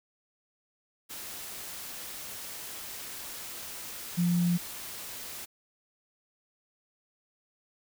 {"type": "tone in noise", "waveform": "sine", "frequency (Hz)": 174.61, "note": "F3", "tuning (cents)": 0, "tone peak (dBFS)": -23, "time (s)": [4.17, 4.58], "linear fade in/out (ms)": 20, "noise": "white", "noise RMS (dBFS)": -41, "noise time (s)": [1.09, 5.46], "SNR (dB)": 15, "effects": []}